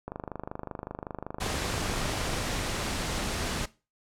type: click train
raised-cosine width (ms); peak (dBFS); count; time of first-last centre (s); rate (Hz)
1; -21; 59; 0.08-2.372; 25.3
type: noise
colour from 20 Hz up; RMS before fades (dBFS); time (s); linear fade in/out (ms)
pink; -31; 1.4-3.66; 10
effects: noise-tail reverb RT60 0.3 s tail -19 dB re dry + low-pass 9000 Hz 12 dB/octave